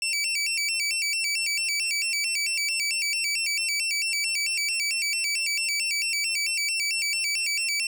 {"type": "tone with vibrato", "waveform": "20% pulse", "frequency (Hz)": 2489, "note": "D#7", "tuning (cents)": 0, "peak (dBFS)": -19, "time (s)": [0.02, 7.87], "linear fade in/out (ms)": 2, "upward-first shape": "square", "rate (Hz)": 4.5, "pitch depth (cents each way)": 140, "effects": []}